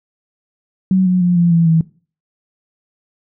sine tone with pitch steps, 187.7 / 182.36 / 177.17 / 172.12 / 167.22 / 162.46 Hz, F#3 / F#3 / F3 / F3 / E3 / E3, +25 / -25 / +25 / -25 / +25 / -25 cents, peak -9 dBFS, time 0.91-1.81 s, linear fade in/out 2 ms, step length 150 ms, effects noise-tail reverb RT60 0.4 s tail -20 dB re dry

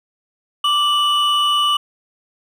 triangle tone pair together, 1173 / 2956 Hz, D6 / F#7, -2 / -2 cents, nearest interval octave + major third, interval 1600 cents, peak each -15 dBFS, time 0.64-1.77 s, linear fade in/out 5 ms, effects none

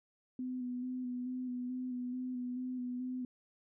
sine tone with vibrato, 250.8 Hz, B3, 27 cents sharp, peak -36 dBFS, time 0.39-3.25 s, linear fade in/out 2 ms, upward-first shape square, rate 2.3 Hz, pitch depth 21 cents each way, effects none

